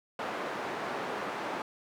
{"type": "band-pass noise", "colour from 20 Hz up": "white", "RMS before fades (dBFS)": -36, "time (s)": [0.19, 1.62], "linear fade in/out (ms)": 2, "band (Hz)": [230, 1200], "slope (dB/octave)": 12, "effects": []}